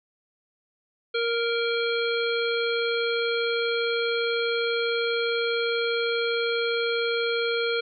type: harmonic tone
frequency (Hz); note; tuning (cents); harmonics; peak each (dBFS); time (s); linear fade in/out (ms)
466.2; A#4; 0; 1 / 3 / 5 / 7 / 9; -25 / -30 / -32 / -33 / -35; 1.14-7.81; 10
effects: none